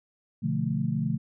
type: chord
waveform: sine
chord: B half-diminished seventh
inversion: none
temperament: equal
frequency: 123.47 / 146.83 / 174.61 / 220 Hz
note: B2 / D3 / F3 / A3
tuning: 0 / 0 / 0 / 0 cents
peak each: -32 / -29 / -31 / -30 dBFS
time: 0.42-1.18 s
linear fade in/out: 20 ms
effects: none